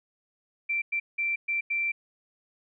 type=tone bursts at uneven times; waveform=sine; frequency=2349 Hz; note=D7; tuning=in tune; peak=-25 dBFS; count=5; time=0.69-0.82 / 0.92-1 / 1.18-1.36 / 1.48-1.61 / 1.7-1.92 s; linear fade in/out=10 ms; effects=none

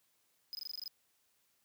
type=tone bursts; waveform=square; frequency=5020 Hz; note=D#8; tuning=15 cents sharp; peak=-40 dBFS; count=9; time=0.53-0.878 s; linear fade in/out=0 ms; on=20 ms; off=21 ms; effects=white hiss -75 dBFS RMS until 1.64 s + high-pass 60 Hz 12 dB/octave

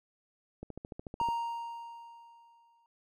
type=click train; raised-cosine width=2 ms; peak=-28 dBFS; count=10; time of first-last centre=0.63-1.287 s; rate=13.7 Hz
type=tone with exponential decay; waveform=triangle; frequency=932.3 Hz; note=A#5; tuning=in tune; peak=-25 dBFS; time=1.2-2.86 s; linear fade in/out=1 ms; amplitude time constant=360 ms
effects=none

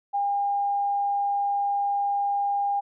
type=tone; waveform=sine; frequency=806 Hz; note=G5; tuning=48 cents sharp; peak=-22 dBFS; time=0.13-2.81 s; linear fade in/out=20 ms; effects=none

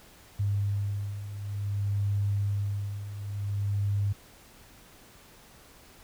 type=beating tone pair; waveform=sine; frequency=100.6 / 101.15 Hz; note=G2 / G#2; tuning=+45 / -45 cents; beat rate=0.55 Hz; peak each=-33 / -28 dBFS; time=0.39-4.13 s; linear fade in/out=10 ms; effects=pink hiss -54 dBFS RMS until 6.03 s

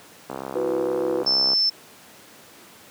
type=click train; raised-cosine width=1 ms; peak=-16 dBFS; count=83; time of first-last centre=0.3-1.533 s; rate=66.5 Hz
type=chord; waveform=sine; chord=E suspended second; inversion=none; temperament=just; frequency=329.6 / 370.8 / 494.4 Hz; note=E4 / F#4 / B4; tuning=0 / +4 / +2 cents; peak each=-28 / -26 / -24 dBFS; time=0.55-1.23 s; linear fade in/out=5 ms
type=tone; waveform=sine; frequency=5300 Hz; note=E8; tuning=9 cents sharp; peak=-17 dBFS; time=1.26-1.7 s; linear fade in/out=10 ms
effects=pink hiss -47 dBFS RMS until 2.9 s + high-pass 200 Hz 12 dB/octave

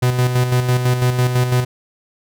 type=tone with tremolo; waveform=45% pulse; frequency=125 Hz; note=B2; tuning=21 cents sharp; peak=-12 dBFS; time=0.02-1.65 s; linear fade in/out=10 ms; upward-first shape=square; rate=6 Hz; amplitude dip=50%; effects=none

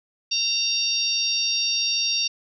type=harmonic tone with a mistuned harmonic; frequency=921 Hz; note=A#5; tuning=21 cents flat; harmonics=3 / 4 / 5 / 6; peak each=-28 / -28 / -25 / -25 dBFS; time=0.31-2.28 s; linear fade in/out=10 ms; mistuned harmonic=6; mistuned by=+25 cents; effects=none

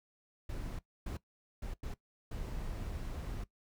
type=noise bursts at uneven times; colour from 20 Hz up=brown; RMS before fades=-40 dBFS; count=5; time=0.49-0.79 / 1.06-1.17 / 1.62-1.74 / 1.83-1.94 / 2.31-3.44 s; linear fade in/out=5 ms; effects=noise-tail reverb RT60 0.1 s tail -18 dB re dry

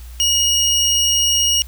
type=tone pair together; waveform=square; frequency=2897 / 5626 Hz; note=F#7 / F8; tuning=-37 / +12 cents; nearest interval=major seventh; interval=1149 cents; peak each=-17 dBFS; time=0.2-1.62 s; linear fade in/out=0 ms; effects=added 60 Hz sine -32 dBFS peak until 1.67 s + white hiss -46 dBFS RMS until 1.67 s

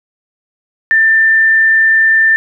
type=tone; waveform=sine; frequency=1785 Hz; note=A6; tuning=24 cents sharp; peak=-6 dBFS; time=0.91-2.36 s; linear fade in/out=0 ms; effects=none

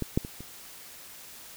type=clicks; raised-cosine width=3 ms; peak=-16 / -10 / -24 / -28 dBFS; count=4; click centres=0.023 / 0.175 / 0.249 / 0.406 s; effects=white hiss -47 dBFS RMS until 1.56 s

